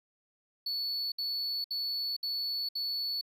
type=tone bursts; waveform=triangle; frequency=4435 Hz; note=C#8; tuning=in tune; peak=-30 dBFS; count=5; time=0.66-3.212 s; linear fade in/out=5 ms; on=460 ms; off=63 ms; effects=none